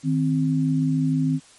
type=tone pair together; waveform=sine; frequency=155.85 / 262.1 Hz; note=D#3 / C4; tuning=+3 / +3 cents; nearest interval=major sixth; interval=900 cents; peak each=-21 dBFS; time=0.03-1.4 s; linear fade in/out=50 ms; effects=white hiss -51 dBFS RMS until 1.58 s + MP3 48 kbps